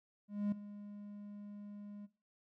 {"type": "tone with ADSR envelope", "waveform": "triangle", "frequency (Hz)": 205.4, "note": "G#3", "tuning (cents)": -19, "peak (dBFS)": -29, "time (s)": [0.28, 2.07], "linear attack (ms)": 240, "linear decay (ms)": 5, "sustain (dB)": -16, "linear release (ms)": 24, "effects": ["noise-tail reverb RT60 0.3 s tail -17 dB re dry"]}